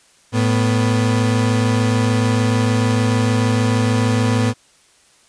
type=tone pair together; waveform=35% pulse; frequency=110.12 / 246.9 Hz; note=A2 / B3; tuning=+2 / 0 cents; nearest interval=octave + major second; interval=1398 cents; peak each=-14 / -17 dBFS; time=0.32-4.54 s; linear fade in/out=50 ms; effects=white hiss -53 dBFS RMS until 5.28 s + resampled to 22050 Hz